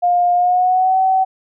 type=tone with pitch glide; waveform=sine; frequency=708 to 758.8 Hz; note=F5 to F#5; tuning=+23 to +43 cents; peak=-11 dBFS; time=0.02-1.25 s; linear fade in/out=20 ms; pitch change=+120 cents; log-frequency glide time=0.34-0.98 s; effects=none